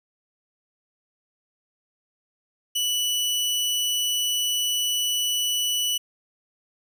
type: tone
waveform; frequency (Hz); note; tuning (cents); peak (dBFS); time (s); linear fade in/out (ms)
sawtooth; 2960; F#7; 0; -19; 2.75-5.98; 10
effects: none